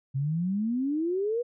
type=exponential sweep; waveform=sine; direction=up; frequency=130.81 to 493.9 Hz; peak=-25 dBFS; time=0.14-1.43 s; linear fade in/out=20 ms; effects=none